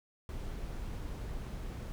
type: noise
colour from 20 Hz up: brown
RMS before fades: -40 dBFS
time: 0.29-1.92 s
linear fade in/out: 0 ms
effects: none